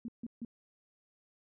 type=tone bursts; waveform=sine; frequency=233.1 Hz; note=A#3; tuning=in tune; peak=-37 dBFS; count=3; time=0.05-0.449 s; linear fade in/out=2 ms; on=33 ms; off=150 ms; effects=none